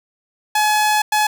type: tone bursts at uneven times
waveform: sawtooth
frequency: 849 Hz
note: G#5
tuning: 38 cents sharp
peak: -10 dBFS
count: 2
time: 0.55-1.02 / 1.12-1.27 s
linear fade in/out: 5 ms
effects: none